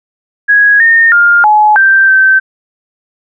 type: tone with pitch steps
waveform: sine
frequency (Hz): 1660 / 1830 / 1408 / 848 / 1568 / 1548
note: G#6 / A#6 / F6 / G#5 / G6 / G6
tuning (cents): -1 / -32 / +14 / +36 / 0 / -22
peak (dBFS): -3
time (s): 0.48-2.4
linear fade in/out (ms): 20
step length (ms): 320
effects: none